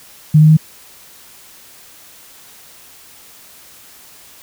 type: tone with pitch steps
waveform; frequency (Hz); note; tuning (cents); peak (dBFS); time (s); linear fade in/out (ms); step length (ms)
sine; 153.2 / 154.98 / 156.78; D#3 / D#3 / D#3; -27 / -7 / +13; -4; 0.34-0.571; 10; 77
effects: white hiss -42 dBFS RMS until 4.42 s